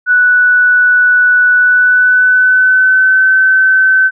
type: tone with pitch glide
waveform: sine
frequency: 1480 to 1530.4 Hz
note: F#6 to G6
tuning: 0 to -42 cents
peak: -5 dBFS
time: 0.06-4.11 s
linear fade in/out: 50 ms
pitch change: +58 cents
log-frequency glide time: 1.55-3.3 s
effects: none